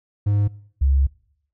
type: tone pair in turn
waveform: triangle / sine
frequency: 102.5 / 68.23 Hz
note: G#2 / C#2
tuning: -22 / -27 cents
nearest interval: perfect fifth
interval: 705 cents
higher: first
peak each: -14 dBFS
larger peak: neither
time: 0.26-0.48 / 0.81-1.07 s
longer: second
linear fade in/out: 10 ms
effects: noise-tail reverb RT60 0.7 s tail -22 dB re dry